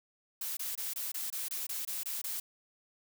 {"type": "noise bursts", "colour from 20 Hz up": "blue", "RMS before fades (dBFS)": -37, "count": 11, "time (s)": [0.41, 2.4], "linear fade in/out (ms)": 5, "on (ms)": 160, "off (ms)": 23, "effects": []}